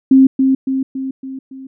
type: tone with echo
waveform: sine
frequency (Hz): 265.7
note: C4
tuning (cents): +27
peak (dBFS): -4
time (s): 0.11-0.27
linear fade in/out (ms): 5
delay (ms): 280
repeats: 5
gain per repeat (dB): -5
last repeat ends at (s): 1.67
effects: none